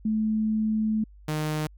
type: tone pair in turn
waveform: sine / sawtooth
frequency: 217.2 / 153.58 Hz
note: A3 / D#3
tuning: -22 / -22 cents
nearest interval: tritone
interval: 600 cents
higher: first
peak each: -22 dBFS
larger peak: neither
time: 0.05-1.04 / 1.28-1.67 s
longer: first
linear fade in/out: 5 ms
effects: added 50 Hz sine -47 dBFS peak until 1.77 s